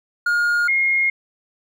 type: tone pair in turn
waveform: triangle / sine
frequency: 1425 / 2144 Hz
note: F6 / C7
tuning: +34 / +42 cents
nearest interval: perfect fifth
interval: 708 cents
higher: second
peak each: -14 / -15 dBFS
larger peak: first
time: 0.26-0.68 / 0.68-1.1 s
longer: neither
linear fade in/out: 5 ms
effects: none